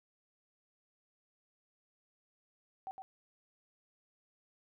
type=tone with echo; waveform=sine; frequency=766 Hz; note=G5; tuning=40 cents flat; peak=-39 dBFS; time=2.87-2.91 s; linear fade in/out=0 ms; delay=110 ms; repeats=1; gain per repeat=-5 dB; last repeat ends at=3.02 s; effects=none